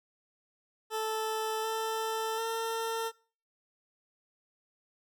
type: tone with pitch steps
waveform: 20% pulse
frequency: 438.6 / 443.8 / 453 Hz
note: A4 / A4 / A#4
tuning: -6 / +15 / -50 cents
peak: -26 dBFS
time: 0.9-3.12 s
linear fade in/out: 50 ms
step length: 740 ms
effects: noise-tail reverb RT60 0.4 s tail -22 dB re dry